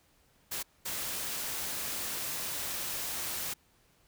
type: noise bursts at uneven times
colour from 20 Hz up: white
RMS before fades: -36 dBFS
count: 2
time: 0.51-0.63 / 0.85-3.54 s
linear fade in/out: 10 ms
effects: pink hiss -67 dBFS RMS until 4.07 s